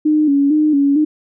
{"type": "tone with vibrato", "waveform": "sine", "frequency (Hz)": 292.8, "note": "D4", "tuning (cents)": -5, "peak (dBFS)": -10, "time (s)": [0.05, 1.05], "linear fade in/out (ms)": 10, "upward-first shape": "square", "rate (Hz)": 2.2, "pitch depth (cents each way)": 71, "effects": []}